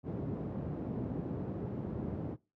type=band-pass noise; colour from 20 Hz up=pink; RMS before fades=-38 dBFS; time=0.03-2.37 s; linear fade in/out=50 ms; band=100 to 370 Hz; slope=12 dB/octave; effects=noise-tail reverb RT60 0.3 s tail -23 dB re dry + high-pass 60 Hz 12 dB/octave